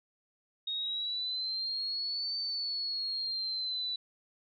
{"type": "exponential two-way sweep", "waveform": "sine", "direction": "up then down", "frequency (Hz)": [3729, 4562, 3954], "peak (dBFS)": -32, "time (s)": [0.67, 3.96], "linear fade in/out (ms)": 5, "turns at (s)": 2.37, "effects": []}